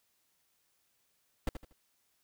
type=noise with echo; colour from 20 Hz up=brown; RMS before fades=-30 dBFS; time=1.47-1.49 s; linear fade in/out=2 ms; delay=79 ms; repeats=3; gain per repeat=-10 dB; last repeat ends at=1.727 s; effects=white hiss -75 dBFS RMS until 2.23 s